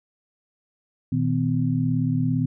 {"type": "tone cluster", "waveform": "sine", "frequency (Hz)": [120.2, 157.9, 254.8], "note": ["B2", "D#3", "C4"], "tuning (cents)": [-46, 26, -46], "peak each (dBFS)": -24, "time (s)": [1.12, 2.46], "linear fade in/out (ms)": 5, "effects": []}